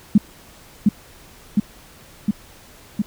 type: tone with echo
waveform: sine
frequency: 207.7 Hz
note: G#3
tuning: in tune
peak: -7 dBFS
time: 0.15-0.18 s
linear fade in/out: 5 ms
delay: 710 ms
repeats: 4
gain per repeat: -2 dB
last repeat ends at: 3.02 s
effects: pink hiss -46 dBFS RMS until 3.06 s